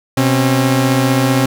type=tone pair together; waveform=sawtooth; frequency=127.33 / 270 Hz; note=C3 / C#4; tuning=-47 / -45 cents; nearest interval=octave + minor second; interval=1302 cents; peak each=-10 dBFS; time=0.17-1.46 s; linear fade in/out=5 ms; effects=none